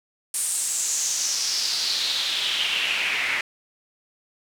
pink noise with band-pass filter sweep, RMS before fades -25 dBFS, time 0.34-3.41 s, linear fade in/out 2 ms, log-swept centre 9300 to 2100 Hz, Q 4, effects none

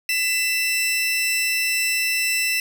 sawtooth tone pair together, 2000 / 2666 Hz, B6 / E7, +21 / +19 cents, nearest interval perfect fourth, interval 498 cents, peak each -23 / -17 dBFS, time 0.09-2.6 s, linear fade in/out 2 ms, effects none

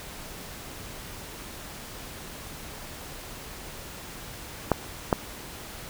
clicks, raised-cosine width 1 ms, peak -5 dBFS, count 2, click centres 4.717 / 5.128 s, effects pink hiss -41 dBFS RMS until 5.89 s

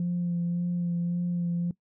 sine tone with vibrato, 173.9 Hz, F3, 7 cents flat, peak -24 dBFS, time 0-1.71 s, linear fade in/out 2 ms, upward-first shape sine, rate 1.8 Hz, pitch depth 18 cents each way, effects noise-tail reverb RT60 0.1 s tail -20 dB re dry + tanh soft clip ceiling -22 dBFS

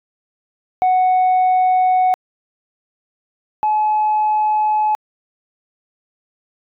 sine tone pair in turn, 740 / 853.6 Hz, F#5 / G#5, 0 / +47 cents, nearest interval major second, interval 247 cents, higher second, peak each -9 / -12 dBFS, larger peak first, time 0.82-2.14 / 3.63-4.95 s, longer neither, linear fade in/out 0 ms, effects tanh soft clip ceiling -10 dBFS

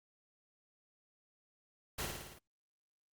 pink noise with echo, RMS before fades -39 dBFS, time 1.98-2.06 s, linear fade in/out 10 ms, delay 55 ms, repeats 6, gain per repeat -3 dB, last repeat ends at 2.39 s, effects Opus 48 kbps

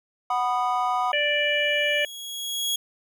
triangle chord, B major, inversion second, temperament just, 740.8 / 987.8 / 1234.7 Hz, F#5 / B5 / D#6, +2 / 0 / -14 cents, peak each -23 / -25 / -25 dBFS, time 0.3-1.12 s, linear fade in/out 5 ms
sawtooth tone with exponential growth, 3322 Hz, G#7, in tune, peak -19 dBFS, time 1.01-2.76 s, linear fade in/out 5 ms, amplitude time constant 380 ms
harmonic tone, 587.3 Hz, D5, in tune, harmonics 1 / 3 / 4 / 5, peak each -26 / -26 / -26 / -26 dBFS, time 1.13-2.05 s, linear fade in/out 2 ms
effects none

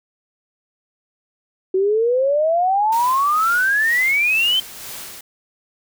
sine exponential sweep, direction up, 370 to 3137 Hz, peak -14 dBFS, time 1.74-4.6 s, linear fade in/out 5 ms
white noise with tremolo, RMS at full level -32 dBFS, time 2.92-5.21 s, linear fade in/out 5 ms, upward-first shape sine, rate 2.1 Hz, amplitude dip 45%
effects none

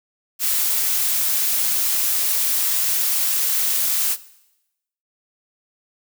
blue noise, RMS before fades -20 dBFS, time 0.39-4.17 s, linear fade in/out 50 ms, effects noise-tail reverb RT60 0.9 s tail -18 dB re dry

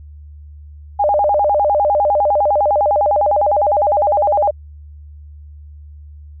sine tone with vibrato, 698.5 Hz, F5, in tune, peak -11 dBFS, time 0.99-4.51 s, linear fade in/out 10 ms, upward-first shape square, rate 9.9 Hz, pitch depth 270 cents each way, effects added 74 Hz sine -34 dBFS peak until 6.4 s

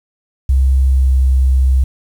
sine tone with pitch glide, 66.1 to 65.38 Hz, C2 to C2, +18 to -1 cents, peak -8 dBFS, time 0.49-1.84 s, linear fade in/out 5 ms, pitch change -19 cents, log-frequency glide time 0.9-1.14 s, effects 7-bit

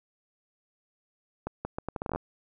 accelerating click train, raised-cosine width 1 ms, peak -18 dBFS, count 12, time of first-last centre 1.47-2.16 s, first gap 180 ms, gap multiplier 0.75, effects none

